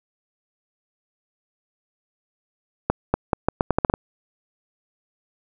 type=accelerating click train; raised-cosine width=1 ms; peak=-3 dBFS; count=10; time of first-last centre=2.9-3.939 s; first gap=240 ms; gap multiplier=0.8; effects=none